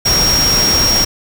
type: tone in noise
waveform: sine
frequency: 5588 Hz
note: F8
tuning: in tune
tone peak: -11 dBFS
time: 0.05-1.05 s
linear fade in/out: 10 ms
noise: pink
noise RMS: -17 dBFS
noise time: 0.05-1.05 s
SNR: +3 dB
effects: none